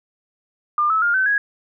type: tone with pitch steps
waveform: sine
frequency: 1200 / 1301.1 / 1410.7 / 1529.5 / 1658.3 Hz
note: D6 / E6 / F6 / G6 / G#6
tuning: +37 / -23 / +17 / -43 / -3 cents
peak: -15 dBFS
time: 0.78-1.38 s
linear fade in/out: 2 ms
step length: 120 ms
effects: none